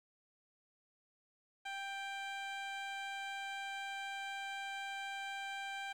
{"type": "tone with low-pass filter", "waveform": "15% pulse", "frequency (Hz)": 787, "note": "G5", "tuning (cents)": 7, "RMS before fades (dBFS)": -43, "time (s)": [1.65, 5.93], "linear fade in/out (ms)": 10, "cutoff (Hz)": 5500, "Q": 0.56, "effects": ["11-bit"]}